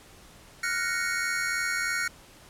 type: chord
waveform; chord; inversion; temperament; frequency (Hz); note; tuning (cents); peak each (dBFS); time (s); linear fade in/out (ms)
square; Gb major seventh; third; equal; 1396.9 / 1480 / 1864.7 / 2217; F6 / Gb6 / Bb6 / Db7; 0 / 0 / 0 / 0; -33; 0.63-2.08; 5
effects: pink hiss -52 dBFS RMS until 2.49 s + low-pass 12000 Hz 12 dB/octave

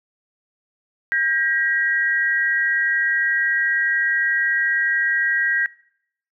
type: tone pair together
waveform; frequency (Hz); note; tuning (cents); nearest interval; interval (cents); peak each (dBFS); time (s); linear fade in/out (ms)
sine; 1604 / 1905; G6 / A#6; +39 / +37; minor third; 298; -20; 1.12-5.66; 0
effects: noise-tail reverb RT60 0.7 s tail -22 dB re dry

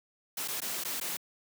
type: noise with dropouts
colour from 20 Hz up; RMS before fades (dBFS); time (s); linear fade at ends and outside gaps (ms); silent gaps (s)
white; -35; 0.37-1.17; 5; 0.478-0.482 / 0.604-0.617 / 0.838-0.848 / 1.001-1.011
effects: high-pass 150 Hz 12 dB/octave

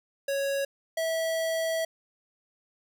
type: tone pair in turn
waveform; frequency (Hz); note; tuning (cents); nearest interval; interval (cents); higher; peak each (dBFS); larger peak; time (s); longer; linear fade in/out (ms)
square; 554 / 651.5; C#5 / E5; -1 / -20; minor third; 281; second; -27; neither; 0.28-0.65 / 0.97-1.85; second; 5
effects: none

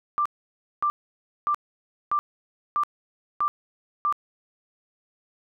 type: tone bursts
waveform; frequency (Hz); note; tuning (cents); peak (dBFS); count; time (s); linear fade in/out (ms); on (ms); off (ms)
sine; 1182; D6; +11; -20; 7; 0.18-4.125; 0; 75; 570
effects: none

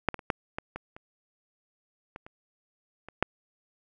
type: clicks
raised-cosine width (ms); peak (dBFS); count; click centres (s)
0.5; -7 / -19 / -28 / -10 / -17 / -21 / -29 / -25 / -30 / -27 / -7; 11; 0.087 / 0.143 / 0.192 / 0.302 / 0.585 / 0.76 / 0.965 / 2.161 / 2.265 / 3.086 / 3.226
effects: none

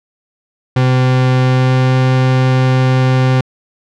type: tone with pitch glide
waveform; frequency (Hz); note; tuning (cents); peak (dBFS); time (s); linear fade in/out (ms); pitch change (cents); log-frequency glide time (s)
40% pulse; 128.3 to 129.42; C3 to C3; -34 to -19; -8; 0.76-3.41; 5; +15; 1.31-2
effects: low-pass 4000 Hz 12 dB/octave

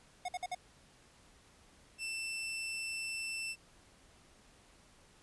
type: tone bursts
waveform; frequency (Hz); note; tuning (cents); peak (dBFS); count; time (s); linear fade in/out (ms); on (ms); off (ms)
square; 725; F#5; -35; -36; 4; 0.25-0.549; 5; 35; 53
type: tone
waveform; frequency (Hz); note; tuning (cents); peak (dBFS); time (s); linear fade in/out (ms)
sawtooth; 2670; E7; +22; -34; 1.98-3.56; 50
effects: pink hiss -63 dBFS RMS until 5.22 s + resampled to 24000 Hz

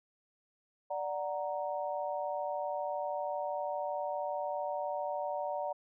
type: chord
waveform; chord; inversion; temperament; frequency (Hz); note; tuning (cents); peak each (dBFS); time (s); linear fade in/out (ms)
sine; D augmented; none; equal; 587.3 / 740 / 932.3; D5 / F#5 / A#5; 0 / 0 / 0; -36 / -38 / -39; 0.9-5.73; 10
effects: none

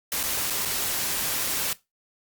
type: noise with dropouts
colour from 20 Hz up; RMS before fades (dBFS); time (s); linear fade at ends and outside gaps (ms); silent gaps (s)
white; -27; 0.12-1.73; 1; 0.23-0.236 / 0.5-0.505 / 0.651-0.656
effects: noise-tail reverb RT60 0.2 s tail -18 dB re dry + Opus 48 kbps

